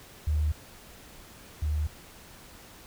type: tone pair in turn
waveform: sine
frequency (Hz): 75.9 / 75.9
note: D#2 / D#2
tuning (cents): -42 / -42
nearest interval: unison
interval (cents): 0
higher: neither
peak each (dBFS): -23 / -25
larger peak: first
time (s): 0.27-0.52 / 1.62-1.87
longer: neither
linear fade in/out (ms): 5
effects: pink hiss -50 dBFS RMS until 2.86 s